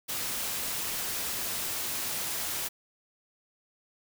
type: noise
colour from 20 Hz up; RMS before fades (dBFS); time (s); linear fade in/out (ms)
white; -33; 0.08-2.69; 20
effects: none